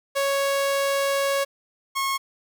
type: tone pair in turn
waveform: sawtooth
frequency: 554.4 / 1088.5 Hz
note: C#5 / C#6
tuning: 0 / -32 cents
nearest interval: octave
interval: 1168 cents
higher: second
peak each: -17 / -19 dBFS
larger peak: first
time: 0.15-1.45 / 1.95-2.18 s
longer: first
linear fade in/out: 20 ms
effects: none